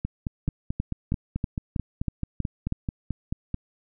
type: two click trains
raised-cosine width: 5 ms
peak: -15 / -13 dBFS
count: 17 / 8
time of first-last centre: 0.05-3.543 / 0.48-2.724 s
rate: 4.58 / 3.12 Hz
effects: none